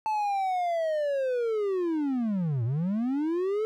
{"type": "linear two-way sweep", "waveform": "triangle", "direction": "down then up", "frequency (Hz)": [878, 110, 442.8], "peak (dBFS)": -23, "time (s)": [0.06, 3.65], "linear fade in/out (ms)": 0, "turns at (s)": 2.64, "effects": []}